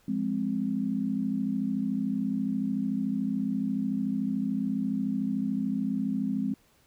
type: chord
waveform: sine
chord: F minor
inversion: none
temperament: equal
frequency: 174.61 / 207.7 / 261.6 Hz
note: F3 / Ab3 / C4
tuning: 0 / 0 / 0 cents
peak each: -35 / -29 / -30 dBFS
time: 0.08-6.54 s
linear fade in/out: 5 ms
effects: pink hiss -64 dBFS RMS until 6.86 s